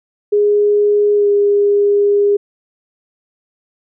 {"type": "tone with pitch glide", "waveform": "sine", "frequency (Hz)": [413.6, 407.2], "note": ["G#4", "G#4"], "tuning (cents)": [-7, -34], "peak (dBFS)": -9, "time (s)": [0.32, 2.37], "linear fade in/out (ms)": 10, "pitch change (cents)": -27, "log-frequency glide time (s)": [1.15, 1.28], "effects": []}